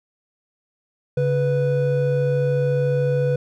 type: tone pair together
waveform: triangle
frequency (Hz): 140 / 493.9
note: C#3 / B4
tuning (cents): +18 / 0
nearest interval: octave + minor seventh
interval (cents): 2182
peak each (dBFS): -18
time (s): 1.17-3.36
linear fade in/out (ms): 5
effects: none